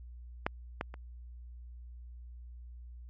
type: clicks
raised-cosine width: 0.5 ms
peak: -14 / -18 / -30 dBFS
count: 3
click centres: 0.465 / 0.811 / 0.941 s
effects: added 60 Hz sine -45 dBFS peak until 3.09 s + MP3 32 kbps